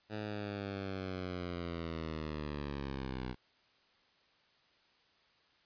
10% pulse linear sweep, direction down, 107.7 to 61.74 Hz, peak -30 dBFS, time 0.09-3.36 s, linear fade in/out 50 ms, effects white hiss -69 dBFS RMS until 5.65 s + resampled to 11025 Hz

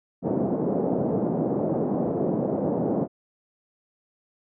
pink band-pass noise, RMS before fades -25 dBFS, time 0.22-3.08 s, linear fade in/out 50 ms, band 160 to 640 Hz, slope 24 dB/octave, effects none

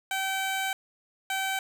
15% pulse tone pair in turn, 770 / 770 Hz, G5 / G5, -31 / -31 cents, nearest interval unison, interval 0 cents, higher neither, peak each -21 dBFS, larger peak neither, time 0.11-0.73 / 1.3-1.59 s, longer first, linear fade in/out 2 ms, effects none

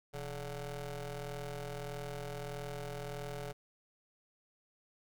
20% pulse ring-modulated tone, 148.9 Hz, D3, 24 cents sharp, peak -32 dBFS, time 0.13-3.53 s, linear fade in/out 20 ms, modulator 277 Hz, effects none

